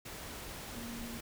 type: tone in noise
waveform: sine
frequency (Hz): 233.6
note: A#3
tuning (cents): +4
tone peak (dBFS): -43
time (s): 0.75-1.18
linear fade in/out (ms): 10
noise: pink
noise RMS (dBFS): -45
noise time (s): 0.05-1.21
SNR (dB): -1
effects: none